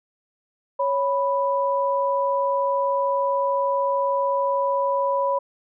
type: tone pair together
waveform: sine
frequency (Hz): 554.4 / 987.8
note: C#5 / B5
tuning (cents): 0 / 0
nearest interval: minor seventh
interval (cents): 1000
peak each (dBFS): -22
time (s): 0.79-5.39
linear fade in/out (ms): 10
effects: none